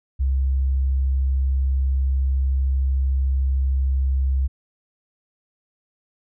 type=tone; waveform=sine; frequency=66.6 Hz; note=C2; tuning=31 cents sharp; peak=-17 dBFS; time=0.19-4.48 s; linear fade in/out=20 ms; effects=none